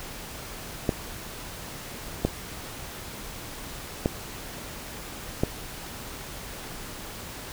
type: clicks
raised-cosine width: 2 ms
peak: -8 dBFS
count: 4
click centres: 0.892 / 2.25 / 4.059 / 5.435 s
effects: pink hiss -39 dBFS RMS until 7.52 s